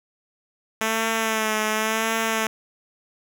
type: tone with vibrato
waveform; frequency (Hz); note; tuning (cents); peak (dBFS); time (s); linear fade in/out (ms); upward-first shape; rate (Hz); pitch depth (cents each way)
5% pulse; 220; A3; 0; -10; 0.81-2.47; 2; sine; 0.92; 37
effects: none

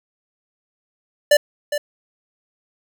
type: tone with echo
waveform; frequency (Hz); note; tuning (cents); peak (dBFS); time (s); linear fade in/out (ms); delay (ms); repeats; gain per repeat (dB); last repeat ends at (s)
square; 587.3; D5; 0; -10; 1.31-1.37; 5; 410; 1; -10; 1.78
effects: none

